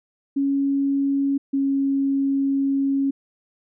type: tone pair in turn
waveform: sine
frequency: 277.2 / 274.6 Hz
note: C#4 / C#4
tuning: 0 / -16 cents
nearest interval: unison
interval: 16 cents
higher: first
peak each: -18 dBFS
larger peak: neither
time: 0.36-1.38 / 1.53-3.11 s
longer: second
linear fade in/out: 10 ms
effects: none